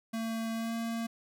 square tone with pitch glide, 225.8 to 229.1 Hz, A3 to A#3, +45 to -30 cents, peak -33 dBFS, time 0.13-1.07 s, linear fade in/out 10 ms, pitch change +25 cents, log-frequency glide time 0.55-0.74 s, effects none

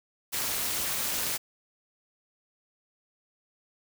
white noise with amplitude modulation, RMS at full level -27 dBFS, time 0.32-1.38 s, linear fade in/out 20 ms, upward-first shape sine, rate 293 Hz, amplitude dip 75%, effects none

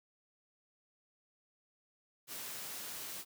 white high-pass noise, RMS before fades -44 dBFS, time 2.27-3.25 s, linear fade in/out 50 ms, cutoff 110 Hz, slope 12 dB/octave, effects none

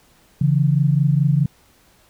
sine tone pair together, 140.09 / 164.81 Hz, C#3 / E3, +19 / 0 cents, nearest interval minor third, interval 281 cents, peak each -15 / -18 dBFS, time 0.41-1.46 s, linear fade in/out 5 ms, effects pink hiss -55 dBFS RMS until 2.09 s

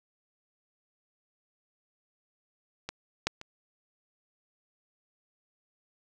clicks, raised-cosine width 0.2 ms, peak -18 / -9 / -25 dBFS, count 3, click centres 2.89 / 3.27 / 3.414 s, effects none

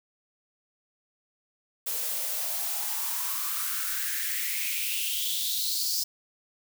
blue noise with high-pass filter sweep, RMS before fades -30 dBFS, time 1.86-6.04 s, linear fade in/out 10 ms, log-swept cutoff 450 to 5100 Hz, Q 5.5, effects none

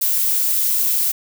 violet noise, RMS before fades -18 dBFS, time 0.01-1.12 s, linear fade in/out 10 ms, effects none

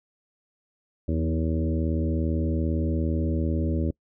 harmonic tone with a mistuned harmonic, 80.1 Hz, E2, 49 cents flat, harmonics 1 / 2 / 3 / 4 / 5 / 6 / 7, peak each -25 / -31 / -30 / -31 / -37 / -40 / -37 dBFS, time 1.08-3.91 s, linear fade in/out 5 ms, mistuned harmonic 3, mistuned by +18 cents, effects noise-tail reverb RT60 0.1 s tail -25 dB re dry

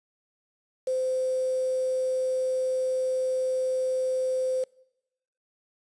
sine tone with quantisation, 516 Hz, C5, 24 cents flat, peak -24 dBFS, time 0.87-4.64 s, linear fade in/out 5 ms, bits 7, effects noise-tail reverb RT60 0.9 s tail -24 dB re dry + resampled to 22050 Hz

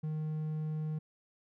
triangle tone, 154.9 Hz, D#3, 7 cents flat, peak -31 dBFS, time 0.03-0.99 s, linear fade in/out 10 ms, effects none

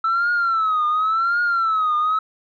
sine tone with vibrato, 1318.5 Hz, E6, in tune, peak -15 dBFS, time 0.04-2.19 s, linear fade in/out 5 ms, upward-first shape triangle, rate 0.91 Hz, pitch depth 150 cents each way, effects tanh soft clip ceiling -14 dBFS

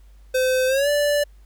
square tone with pitch glide, 514 to 583.6 Hz, C5 to D5, -31 to -11 cents, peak -18 dBFS, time 0.34-1.24 s, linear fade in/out 10 ms, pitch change +220 cents, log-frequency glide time 0.67-0.89 s, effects added 50 Hz sine -45 dBFS peak until 1.45 s + pink hiss -63 dBFS RMS until 1.45 s

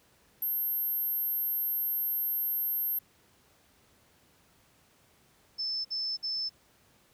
sine tone, 12760 Hz, G9, 30 cents sharp, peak -28 dBFS, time 0.42-2.99 s, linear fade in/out 5 ms
sine tone bursts, 5270 Hz, E8, 1 cent flat, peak -30 dBFS, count 3, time 5.58-6.496 s, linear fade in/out 20 ms, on 270 ms, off 53 ms
effects pink hiss -64 dBFS RMS until 7.13 s + high-pass 60 Hz 12 dB/octave

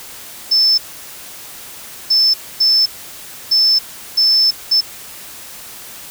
sine tone bursts at uneven times, 5274 Hz, E8, in tune, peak -9 dBFS, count 6, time 0.51-0.78 / 2.1-2.34 / 2.6-2.86 / 3.51-3.79 / 4.17-4.51 / 4.71-4.81 s, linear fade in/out 10 ms, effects white hiss -34 dBFS RMS until 6.1 s

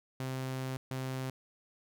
sawtooth tone bursts at uneven times, 130.81 Hz, C3, in tune, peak -31 dBFS, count 2, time 0.2-0.77 / 0.91-1.3 s, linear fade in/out 2 ms, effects none

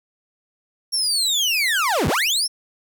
30% pulse linear two-way sweep, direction down then up, 5588 to 56.7 to 5588 Hz, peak -15 dBFS, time 0.92-2.48 s, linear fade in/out 20 ms, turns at 2.08 s, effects none

